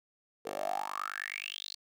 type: tone with high-pass filter sweep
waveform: 10% pulse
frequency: 49.55 Hz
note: G1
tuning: 19 cents sharp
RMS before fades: -38 dBFS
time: 0.45-1.75 s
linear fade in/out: 10 ms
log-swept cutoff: 450 to 4500 Hz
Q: 9.3
effects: none

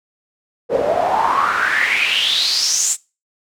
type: noise with band-pass filter sweep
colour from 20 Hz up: pink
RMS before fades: -17 dBFS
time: 0.69-2.97 s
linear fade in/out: 50 ms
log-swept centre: 470 to 7900 Hz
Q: 7.3
effects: noise-tail reverb RT60 0.3 s tail -23 dB re dry

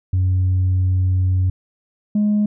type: tone pair in turn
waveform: sine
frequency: 92.5 / 208.9 Hz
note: F#2 / G#3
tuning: 0 / +10 cents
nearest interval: octave + major second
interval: 1410 cents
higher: second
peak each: -12 dBFS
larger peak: neither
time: 0.13-1.5 / 2.15-2.46 s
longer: first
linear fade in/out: 5 ms
effects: tanh soft clip ceiling -12 dBFS

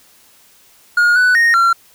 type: tone with pitch steps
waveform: triangle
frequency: 1431 / 1489 / 1858 / 1368 Hz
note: F6 / F#6 / A#6 / F6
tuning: +42 / +11 / -6 / -36 cents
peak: -7 dBFS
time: 0.97-1.73 s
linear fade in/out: 5 ms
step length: 190 ms
effects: white hiss -49 dBFS RMS until 1.94 s

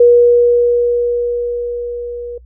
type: tone with level ramp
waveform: sine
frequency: 480.5 Hz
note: B4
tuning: 48 cents flat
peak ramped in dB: -3 to -23 dBFS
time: 0-2.38 s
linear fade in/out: 5 ms
effects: noise-tail reverb RT60 0.1 s tail -23 dB re dry + added 60 Hz sine -38 dBFS peak until 2.45 s

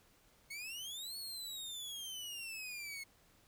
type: exponential two-way sweep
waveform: sawtooth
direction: up then down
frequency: 2170 to 4418 to 2170 Hz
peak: -40 dBFS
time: 0.5-3.04 s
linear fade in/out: 10 ms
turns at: 1.17 s
effects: pink hiss -68 dBFS RMS until 3.47 s

